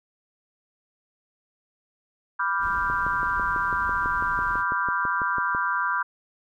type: chord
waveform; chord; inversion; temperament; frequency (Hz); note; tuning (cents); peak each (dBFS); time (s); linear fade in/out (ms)
sine; G dominant seventh; first; equal; 987.8 / 1174.7 / 1396.9 / 1568; B5 / D6 / F6 / G6; 0 / 0 / 0 / 0; -28; 2.39-6.03; 10
type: noise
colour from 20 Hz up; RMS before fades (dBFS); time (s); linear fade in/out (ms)
brown; -39; 2.59-4.65; 50
type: click train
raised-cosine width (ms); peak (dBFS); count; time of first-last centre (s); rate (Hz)
2; -22; 17; 2.9-5.549; 6.04
effects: none